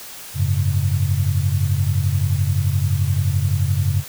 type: chord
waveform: sine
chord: F# suspended second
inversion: none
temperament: just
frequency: 92.5 / 104.06 / 138.75 Hz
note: F#2 / G#2 / C#3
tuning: 0 / +4 / +2 cents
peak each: -19 / -21 / -21 dBFS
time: 0.34-4.04 s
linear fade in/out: 50 ms
effects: white hiss -36 dBFS RMS until 4.08 s